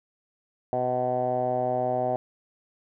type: tone with low-pass filter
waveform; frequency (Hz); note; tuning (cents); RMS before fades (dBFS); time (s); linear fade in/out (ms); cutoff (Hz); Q
10% pulse; 125.6; B2; +30; -26; 0.73-2.16; 0; 700; 8.9
effects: none